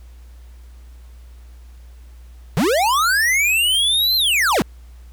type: linear two-way sweep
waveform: square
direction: up then down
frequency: 126.8 to 4186 to 126.8 Hz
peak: -15 dBFS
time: 2.57-4.62 s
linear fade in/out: 0 ms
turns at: 4.16 s
effects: added 60 Hz sine -38 dBFS peak until 5.12 s + pink hiss -56 dBFS RMS until 5.12 s